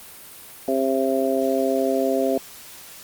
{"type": "harmonic tone", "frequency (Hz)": 133.5, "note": "C3", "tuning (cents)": 35, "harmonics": [2, 3, 4, 5], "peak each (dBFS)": [-24, -24, -24, -24], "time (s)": [0.68, 2.38], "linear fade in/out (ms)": 2, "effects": ["white hiss -42 dBFS RMS until 3.03 s", "Opus 32 kbps"]}